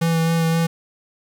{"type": "tone with vibrato", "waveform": "square", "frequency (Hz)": 164.8, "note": "E3", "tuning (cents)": 0, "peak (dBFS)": -17, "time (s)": [0.01, 0.67], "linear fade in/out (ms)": 10, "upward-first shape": "sine", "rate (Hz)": 3.8, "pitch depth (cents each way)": 15, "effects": ["9-bit"]}